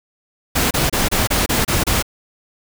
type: noise bursts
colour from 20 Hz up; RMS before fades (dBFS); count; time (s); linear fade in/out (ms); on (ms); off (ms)
pink; -17; 8; 0.55-2.026; 10; 160; 28
effects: none